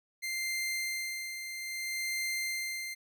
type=tone with tremolo; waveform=sawtooth; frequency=2092 Hz; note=C7; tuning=1 cent flat; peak=-28 dBFS; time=0.22-2.95 s; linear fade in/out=20 ms; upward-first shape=sine; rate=0.61 Hz; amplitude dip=55%; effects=none